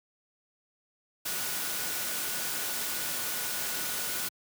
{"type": "tone in noise", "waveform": "sine", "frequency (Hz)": 1465, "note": "F#6", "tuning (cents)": -18, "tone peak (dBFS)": -44, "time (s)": [1.25, 4.29], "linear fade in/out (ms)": 10, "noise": "white", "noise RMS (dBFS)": -33, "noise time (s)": [1.25, 4.29], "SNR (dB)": -14, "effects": ["high-pass 100 Hz 12 dB/octave"]}